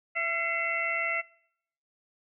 sine tone cluster, 666 / 1360 / 2046 / 2192 / 2692 Hz, E5 / F6 / C7 / C#7 / E7, +18 / -46 / -39 / -20 / +36 cents, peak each -36 / -35 / -29 / -35 / -35 dBFS, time 0.15-1.22 s, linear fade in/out 20 ms, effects noise-tail reverb RT60 0.7 s tail -24 dB re dry

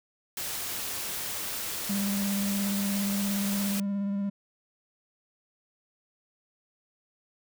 white noise, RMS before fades -34 dBFS, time 0.37-3.8 s, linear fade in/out 2 ms
triangle tone with vibrato, 199.8 Hz, G3, 33 cents sharp, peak -25 dBFS, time 1.89-4.3 s, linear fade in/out 10 ms, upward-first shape square, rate 17 Hz, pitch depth 16 cents each way
effects none

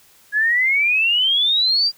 sine exponential sweep, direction up, 1661.2 to 4821 Hz, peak -14 dBFS, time 0.32-1.92 s, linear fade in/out 50 ms, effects white hiss -52 dBFS RMS until 1.97 s

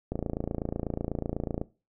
click train, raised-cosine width 2 ms, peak -17 dBFS, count 43, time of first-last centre 0.12-1.615 s, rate 28.1 Hz, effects noise-tail reverb RT60 0.3 s tail -18 dB re dry

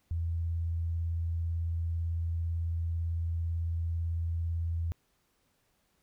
sine tone with vibrato, 83.5 Hz, E2, 23 cents sharp, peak -29 dBFS, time 0.11-4.92 s, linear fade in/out 0 ms, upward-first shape sine, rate 18 Hz, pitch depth 16 cents each way, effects pink hiss -73 dBFS RMS until 6.02 s

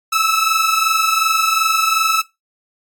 sawtooth tone pair together, 1295.8 / 1318.5 Hz, E6 / E6, -30 / 0 cents, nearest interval unison, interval 30 cents, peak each -13 dBFS, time 0.12-2.22 s, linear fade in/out 10 ms, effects noise-tail reverb RT60 0.2 s tail -19 dB re dry + AAC 64 kbps

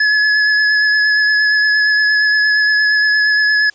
square tone with vibrato, 1703 Hz, G#6, 43 cents sharp, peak -11 dBFS, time 0-3.7 s, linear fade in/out 5 ms, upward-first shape triangle, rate 8.6 Hz, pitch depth 18 cents each way, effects white hiss -49 dBFS RMS until 3.74 s + resampled to 16000 Hz

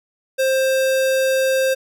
square tone, 528 Hz, C5, 16 cents sharp, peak -16 dBFS, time 0.38-1.75 s, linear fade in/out 20 ms, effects none

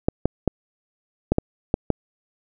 clicks, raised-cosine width 2 ms, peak -4 dBFS, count 7, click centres 0.085 / 0.256 / 0.477 / 1.32 / 1.384 / 1.741 / 1.903 s, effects none

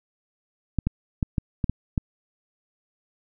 clicks, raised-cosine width 5 ms, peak -10 dBFS, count 7, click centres 0.787 / 0.87 / 1.228 / 1.382 / 1.642 / 1.696 / 1.978 s, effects none

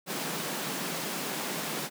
pink high-pass noise, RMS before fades -34 dBFS, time 0.06-1.9 s, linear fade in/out 50 ms, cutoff 150 Hz, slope 48 dB/octave, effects none

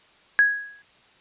sine tone with exponential decay, 1661.2 Hz, G#6, in tune, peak -11 dBFS, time 0.39-0.82 s, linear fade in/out 0 ms, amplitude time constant 92 ms, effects white hiss -56 dBFS RMS until 1.2 s + resampled to 8000 Hz

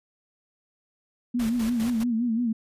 sine tone with vibrato, 233.1 Hz, A#3, in tune, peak -22 dBFS, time 1.34-2.53 s, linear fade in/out 10 ms, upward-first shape sine, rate 5.8 Hz, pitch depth 97 cents each way
pink noise with tremolo, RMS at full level -37 dBFS, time 1.39-2.04 s, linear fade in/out 10 ms, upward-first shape square, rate 4.9 Hz, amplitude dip 65%
effects resampled to 32000 Hz

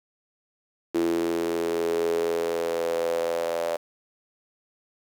sawtooth tone with high-pass filter sweep, 84 Hz, E2, 33 cents sharp, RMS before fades -26 dBFS, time 0.94-3.77 s, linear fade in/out 10 ms, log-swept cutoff 340 to 570 Hz, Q 8, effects 9-bit

